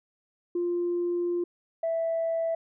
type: tone pair in turn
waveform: sine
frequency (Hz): 349.2 / 659.2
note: F4 / E5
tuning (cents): 0 / 0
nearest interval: major seventh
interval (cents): 1100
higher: second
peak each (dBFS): -24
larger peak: neither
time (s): 0.55-1.44 / 1.83-2.55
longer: first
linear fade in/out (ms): 5
effects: tanh soft clip ceiling -21 dBFS